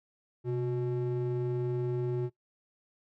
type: ring-modulated tone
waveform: triangle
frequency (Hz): 246.3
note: B3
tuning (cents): -5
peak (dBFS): -23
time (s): 0.44-2.3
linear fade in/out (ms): 50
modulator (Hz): 118
effects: noise-tail reverb RT60 0.1 s tail -19 dB re dry + tanh soft clip ceiling -19 dBFS